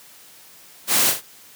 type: noise with echo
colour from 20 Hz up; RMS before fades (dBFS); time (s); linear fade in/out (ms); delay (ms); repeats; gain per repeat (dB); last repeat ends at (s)
white; -18; 0.87-1.14; 50; 40; 2; -7; 1.22
effects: white hiss -47 dBFS RMS until 1.55 s + high-pass 100 Hz 12 dB/octave